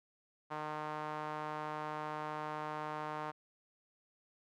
sawtooth tone with band-pass filter, 152.6 Hz, D#3, 33 cents flat, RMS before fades -41 dBFS, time 0.5-3.32 s, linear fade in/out 20 ms, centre 1000 Hz, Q 1.9, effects none

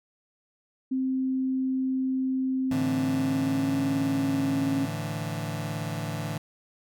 sine tone with pitch glide, 261.6 to 272.2 Hz, C4 to C#4, 0 to -31 cents, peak -24 dBFS, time 0.91-4.86 s, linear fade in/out 10 ms, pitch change +69 cents, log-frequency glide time 2.93-3.77 s
sawtooth chord, A suspended fourth, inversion none, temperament just, 110 / 146.67 / 165 Hz, A2 / D3 / E3, 0 / -2 / +2 cents, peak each -30 dBFS, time 2.71-6.38 s, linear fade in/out 5 ms
effects none

